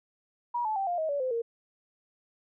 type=tone with pitch steps; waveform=sine; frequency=960 / 865.2 / 779.8 / 702.8 / 633.4 / 570.8 / 514.5 / 463.6 Hz; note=B5 / A5 / G5 / F5 / D#5 / D5 / C5 / A#4; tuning=-49 / -29 / -9 / +11 / +31 / -49 / -29 / -10 cents; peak=-27 dBFS; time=0.54-1.42 s; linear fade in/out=10 ms; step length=110 ms; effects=none